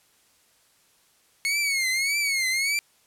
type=tone with vibrato; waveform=sawtooth; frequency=2187 Hz; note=C#7; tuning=24 cents flat; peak=-19 dBFS; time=1.45-2.79 s; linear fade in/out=0 ms; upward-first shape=triangle; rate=1.7 Hz; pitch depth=130 cents each way; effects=white hiss -62 dBFS RMS until 3.06 s + low-pass 12000 Hz 12 dB/octave